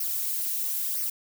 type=noise with flanger; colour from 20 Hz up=violet; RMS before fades=-29 dBFS; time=0-1.1 s; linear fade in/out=5 ms; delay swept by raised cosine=0.26 to 4.66 ms; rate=1 Hz; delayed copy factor=-0.7; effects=none